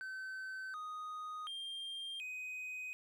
triangle tone with pitch steps, 1533 / 1244 / 3193 / 2507 Hz, G6 / D#6 / G7 / D#7, -39 / -1 / +31 / +12 cents, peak -40 dBFS, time 0.01-2.93 s, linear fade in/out 0 ms, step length 730 ms, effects none

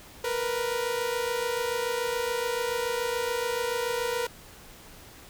sawtooth tone pair together, 466.2 / 493.2 Hz, A#4 / B4, 0 / -2 cents, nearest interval minor second, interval 98 cents, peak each -26 dBFS, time 0.24-4.27 s, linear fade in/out 5 ms, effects pink hiss -49 dBFS RMS until 5.29 s

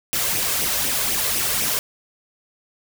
white noise with flanger, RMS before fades -22 dBFS, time 0.13-1.79 s, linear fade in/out 0 ms, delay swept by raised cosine 0.34 to 1.94 ms, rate 4 Hz, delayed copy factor +0.55, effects none

